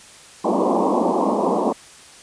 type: band-pass noise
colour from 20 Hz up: pink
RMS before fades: -19 dBFS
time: 0.44-1.73 s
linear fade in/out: 10 ms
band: 190 to 1100 Hz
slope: 96 dB/octave
effects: white hiss -44 dBFS RMS until 2.22 s + resampled to 22050 Hz